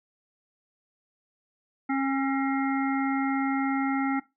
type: harmonic tone with a mistuned harmonic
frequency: 271.7 Hz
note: C#4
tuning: 35 cents flat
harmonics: 1 / 3 / 5 / 7 / 8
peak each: -25 / -31 / -33 / -40 / -37 dBFS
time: 1.89-4.2 s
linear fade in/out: 10 ms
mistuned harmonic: 8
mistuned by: -44 cents
effects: noise-tail reverb RT60 0.2 s tail -18 dB re dry